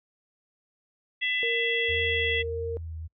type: harmonic tone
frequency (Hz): 668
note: E5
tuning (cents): +23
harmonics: 3 / 4 / 5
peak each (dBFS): -27 / -31 / -31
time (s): 1.21-2.43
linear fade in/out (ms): 20
type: tone with pitch glide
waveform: sine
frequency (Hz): 465.6 to 461.3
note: A#4 to A#4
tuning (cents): -2 to -18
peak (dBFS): -29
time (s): 1.43-2.77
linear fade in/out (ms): 0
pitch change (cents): -16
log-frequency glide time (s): 1.55-2.64
type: tone with vibrato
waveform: sine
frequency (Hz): 82.41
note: E2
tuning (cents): 0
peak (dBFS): -34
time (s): 1.88-3.08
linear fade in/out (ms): 20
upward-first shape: triangle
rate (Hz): 1.6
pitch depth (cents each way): 55
effects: noise-tail reverb RT60 0.1 s tail -25 dB re dry